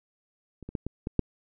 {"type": "clicks", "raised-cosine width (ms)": 3, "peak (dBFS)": [-30, -25, -17, -19, -18, -9], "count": 6, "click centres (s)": [0.627, 0.69, 0.752, 0.866, 1.071, 1.193], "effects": []}